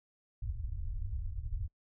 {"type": "low-pass noise", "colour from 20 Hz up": "pink", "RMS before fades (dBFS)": -37, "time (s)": [0.42, 1.68], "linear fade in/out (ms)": 10, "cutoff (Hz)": 110, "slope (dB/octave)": 96, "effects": ["noise-tail reverb RT60 0.1 s tail -25 dB re dry"]}